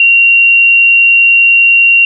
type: tone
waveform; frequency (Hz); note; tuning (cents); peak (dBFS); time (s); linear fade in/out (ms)
sine; 2755; F7; -24; -3; 0-2.05; 2
effects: none